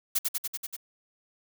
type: noise with echo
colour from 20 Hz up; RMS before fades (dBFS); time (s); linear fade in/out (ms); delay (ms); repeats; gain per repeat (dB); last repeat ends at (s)
blue; -25; 0.15-0.19; 10; 96; 6; -2; 0.766
effects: none